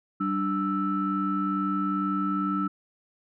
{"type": "tone cluster", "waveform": "sine", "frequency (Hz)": [192.7, 294.9, 1319], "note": ["G3", "D4", "E6"], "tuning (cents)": [-29, 7, 1], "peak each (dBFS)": -28, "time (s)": [0.2, 2.68], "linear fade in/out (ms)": 10, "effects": ["tanh soft clip ceiling -16 dBFS"]}